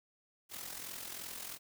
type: noise with amplitude modulation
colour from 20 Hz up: white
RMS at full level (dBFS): -42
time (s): 0.49-1.59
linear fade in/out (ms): 50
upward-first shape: sine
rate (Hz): 42.9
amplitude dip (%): 60
effects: none